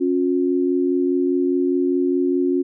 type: tone pair together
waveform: sine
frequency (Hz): 274.1 / 359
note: C#4 / F4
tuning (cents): -19 / +48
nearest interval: perfect fourth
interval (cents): 467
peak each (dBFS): -19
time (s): 0-2.63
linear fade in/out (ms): 20
effects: none